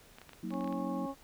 clicks, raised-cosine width 0.3 ms, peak -33 dBFS, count 10, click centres 0.185 / 0.216 / 0.293 / 0.333 / 0.506 / 0.539 / 0.609 / 0.644 / 0.676 / 0.726 s
sine chord, D# minor, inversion first, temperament equal with one note detuned, 185 / 233.1 / 319.1 Hz, F#3 / A#3 / D#4, 0 / 0 / +44 cents, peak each -39 / -40 / -41 dBFS, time 0.43-1.06 s, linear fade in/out 5 ms
harmonic tone, 274.2 Hz, C#4, 19 cents flat, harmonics 1 / 2 / 3 / 4, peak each -38 / -41 / -43 / -44 dBFS, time 0.5-1.15 s, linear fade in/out 50 ms
effects pink hiss -59 dBFS RMS until 1.23 s

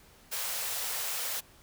white high-pass noise, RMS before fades -34 dBFS, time 0.31-1.41 s, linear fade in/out 20 ms, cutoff 440 Hz, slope 96 dB/octave, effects pink hiss -58 dBFS RMS until 1.62 s

